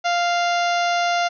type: harmonic tone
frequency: 697 Hz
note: F5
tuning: 4 cents flat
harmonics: 1 / 2 / 3 / 4 / 5 / 6 / 7 / 8 / 9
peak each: -19 / -25 / -29 / -31 / -33 / -35 / -36 / -37 / -38 dBFS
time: 0.04-1.29 s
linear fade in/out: 20 ms
effects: none